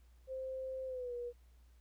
sine tone with pitch glide, 523.3 to 482.6 Hz, C5 to B4, 0 to -40 cents, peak -39 dBFS, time 0.27-1.33 s, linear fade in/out 50 ms, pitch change -140 cents, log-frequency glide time 0.86-1.14 s, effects added 60 Hz sine -60 dBFS peak until 1.8 s + pink hiss -75 dBFS RMS until 1.8 s

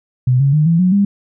sine tone with pitch steps, 126.4 / 138.64 / 152.06 / 166.79 / 182.93 / 200.6 Hz, B2 / C#3 / D#3 / E3 / F#3 / G3, +41 / +1 / -39 / +21 / -19 / +40 cents, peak -9 dBFS, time 0.27-1.05 s, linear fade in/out 5 ms, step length 130 ms, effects none

